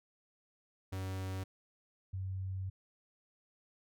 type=tone pair in turn; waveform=45% pulse / sine; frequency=94.7 / 94.7 Hz; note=F#2 / F#2; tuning=+41 / +41 cents; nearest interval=unison; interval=0 cents; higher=neither; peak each=-37 / -36 dBFS; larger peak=second; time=0.92-1.44 / 2.13-2.7 s; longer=second; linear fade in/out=10 ms; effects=none